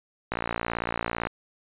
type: click train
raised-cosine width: 0.5 ms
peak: -12 dBFS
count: 56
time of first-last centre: 0.32-1.27 s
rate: 57.9 Hz
effects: resampled to 8000 Hz